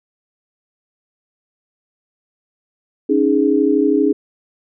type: chord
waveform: sine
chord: C# suspended second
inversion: none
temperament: equal with one note detuned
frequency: 277.2 / 309.7 / 415.3 Hz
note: C#4 / D#4 / G#4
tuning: 0 / -8 / 0 cents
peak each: -16 dBFS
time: 3.09-4.13 s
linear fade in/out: 10 ms
effects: none